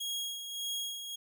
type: tone with tremolo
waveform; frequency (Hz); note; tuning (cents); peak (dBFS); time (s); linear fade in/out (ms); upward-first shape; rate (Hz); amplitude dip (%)
sawtooth; 3291; G#7; -16; -30; 0-1.16; 10; sine; 1.7; 55
effects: none